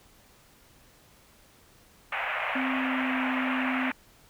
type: band-pass noise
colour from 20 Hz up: white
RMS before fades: -31 dBFS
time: 2.12-3.92 s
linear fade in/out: 5 ms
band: 560 to 2600 Hz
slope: 48 dB/octave
type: tone with pitch glide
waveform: sine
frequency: 261.6 to 258.6 Hz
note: C4 to C4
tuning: 0 to -20 cents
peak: -28 dBFS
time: 2.55-3.91 s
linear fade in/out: 10 ms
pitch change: -20 cents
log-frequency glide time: 2.73-3.18 s
effects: pink hiss -58 dBFS RMS until 4.29 s